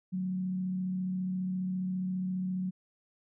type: tone with frequency modulation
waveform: sine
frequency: 185 Hz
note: F#3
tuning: in tune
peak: -30 dBFS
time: 0.12-2.71 s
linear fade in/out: 20 ms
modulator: 34.7 Hz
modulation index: 0.24
effects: none